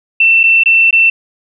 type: tone with dropouts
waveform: sine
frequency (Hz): 2684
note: E7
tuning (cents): +31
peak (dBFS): -5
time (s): 0.2-1.1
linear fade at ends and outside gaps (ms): 5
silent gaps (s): 0.433-0.437 / 0.636-0.658 / 0.909-0.927
effects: none